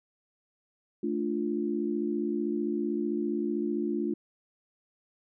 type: chord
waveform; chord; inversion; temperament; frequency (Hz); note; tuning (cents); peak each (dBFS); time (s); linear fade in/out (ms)
sine; D minor; second; equal; 220 / 293.7 / 349.2; A3 / D4 / F4; 0 / 0 / 0; -32 / -32 / -31; 1.03-4.14; 5
effects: none